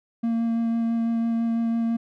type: tone with vibrato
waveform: triangle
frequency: 230 Hz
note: A#3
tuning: 23 cents flat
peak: -19 dBFS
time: 0.23-1.97 s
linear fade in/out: 10 ms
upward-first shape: sine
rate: 6 Hz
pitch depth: 10 cents each way
effects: none